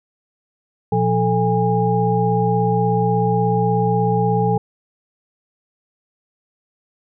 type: tone cluster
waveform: sine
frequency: 120.1 / 176.6 / 437.8 / 815 Hz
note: B2 / F3 / A4 / G#5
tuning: -48 / +20 / -9 / -33 cents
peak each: -20 dBFS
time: 0.92-4.58 s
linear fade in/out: 5 ms
effects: none